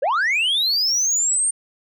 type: linear sweep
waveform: sine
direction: up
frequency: 477.9 to 8860 Hz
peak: -14 dBFS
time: 0.02-1.51 s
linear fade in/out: 10 ms
effects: tanh soft clip ceiling -16 dBFS